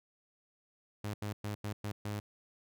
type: tone bursts at uneven times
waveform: sawtooth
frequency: 103.83 Hz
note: G#2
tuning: in tune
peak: -32 dBFS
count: 6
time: 1.04-1.14 / 1.22-1.33 / 1.44-1.55 / 1.64-1.73 / 1.84-1.92 / 2.05-2.2 s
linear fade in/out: 5 ms
effects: none